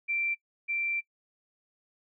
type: tone pair in turn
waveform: sine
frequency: 2352 / 2352 Hz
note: D7 / D7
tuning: +2 / +2 cents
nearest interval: unison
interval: 0 cents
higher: neither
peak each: -27 / -28 dBFS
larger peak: first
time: 0.08-0.35 / 0.68-1.01 s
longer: second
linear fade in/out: 20 ms
effects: noise-tail reverb RT60 0.1 s tail -23 dB re dry